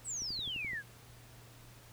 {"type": "exponential sweep", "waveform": "sine", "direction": "down", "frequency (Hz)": [8372, 1568], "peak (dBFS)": -36, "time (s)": [0.04, 0.83], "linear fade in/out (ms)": 50}
{"type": "click train", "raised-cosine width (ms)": 3, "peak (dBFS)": -36, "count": 7, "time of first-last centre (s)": [0.22, 0.733], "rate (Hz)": 11.7}
{"effects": ["added 118 Hz sine -57 dBFS peak until 1.92 s", "pink hiss -58 dBFS RMS until 1.92 s"]}